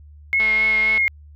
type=tone with vibrato; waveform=sine; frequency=2161 Hz; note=C#7; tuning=45 cents flat; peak=-15 dBFS; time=0.33-1.08 s; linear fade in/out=0 ms; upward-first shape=triangle; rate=3.8 Hz; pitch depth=21 cents each way
type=click train; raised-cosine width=0.3 ms; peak=-16 dBFS; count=127; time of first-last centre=0.4-0.978 s; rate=218 Hz
effects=added 74 Hz sine -41 dBFS peak until 1.35 s